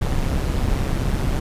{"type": "noise with amplitude modulation", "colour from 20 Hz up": "brown", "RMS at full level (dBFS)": -18, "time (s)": [0.01, 1.4], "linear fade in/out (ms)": 10, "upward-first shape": "sine", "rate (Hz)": 135, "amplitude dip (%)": 60, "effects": ["resampled to 32000 Hz"]}